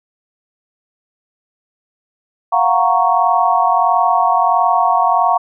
sine chord, Gb major seventh, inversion third, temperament equal, 698.5 / 740 / 932.3 / 1108.7 Hz, F5 / Gb5 / Bb5 / Db6, 0 / 0 / 0 / 0 cents, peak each -16 dBFS, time 2.52-5.38 s, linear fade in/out 10 ms, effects none

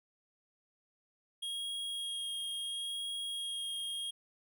square tone with vibrato, 3266 Hz, G#7, 30 cents flat, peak -37 dBFS, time 1.42-4.11 s, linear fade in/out 10 ms, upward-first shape sine, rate 0.73 Hz, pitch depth 11 cents each way, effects none

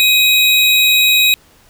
square tone pair together, 2512 / 3831 Hz, D#7 / A#7, +16 / +47 cents, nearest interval perfect fifth, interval 731 cents, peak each -12 dBFS, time 0-1.34 s, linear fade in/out 0 ms, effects pink hiss -49 dBFS RMS until 1.69 s

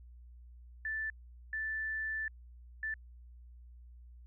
sine tone bursts at uneven times, 1760 Hz, A6, in tune, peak -34 dBFS, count 3, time 0.85-1.1 / 1.53-2.28 / 2.83-2.94 s, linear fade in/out 2 ms, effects added 60 Hz sine -51 dBFS peak until 4.26 s

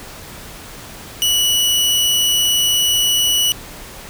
sawtooth tone, 2943 Hz, F#7, 10 cents flat, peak -10 dBFS, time 1.22-3.52 s, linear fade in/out 0 ms, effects pink hiss -35 dBFS RMS until 4.09 s

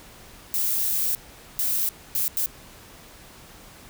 violet noise bursts at uneven times, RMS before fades -24 dBFS, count 4, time 0.54-1.15 / 1.59-1.89 / 2.15-2.28 / 2.37-2.46 s, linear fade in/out 0 ms, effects pink hiss -47 dBFS RMS until 3.89 s

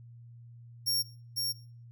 sawtooth tone with echo, 5530 Hz, F8, 18 cents flat, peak -24 dBFS, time 0.86-1.03 s, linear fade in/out 20 ms, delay 500 ms, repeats 1, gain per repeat -3 dB, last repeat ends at 1.53 s, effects noise-tail reverb RT60 0.4 s tail -18 dB re dry + added 118 Hz sine -48 dBFS peak until 1.91 s

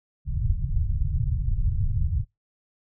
pink low-pass noise, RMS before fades -24 dBFS, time 0.25-2.25 s, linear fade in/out 50 ms, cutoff 140 Hz, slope 48 dB/octave, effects noise-tail reverb RT60 0.2 s tail -26 dB re dry

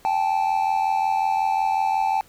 triangle tone pair together, 784 / 869.5 Hz, G5 / A5, 0 / -21 cents, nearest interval major second, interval 179 cents, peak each -20 dBFS, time 0.05-2.21 s, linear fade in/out 0 ms, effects pink hiss -53 dBFS RMS until 2.28 s

